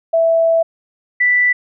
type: tone pair in turn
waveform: sine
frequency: 659.3 / 1975.7 Hz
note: E5 / B6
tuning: 0 / 0 cents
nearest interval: octave + perfect fifth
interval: 1900 cents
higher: second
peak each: -10 dBFS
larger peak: neither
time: 0.13-0.63 / 1.2-1.53 s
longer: first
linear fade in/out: 10 ms
effects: none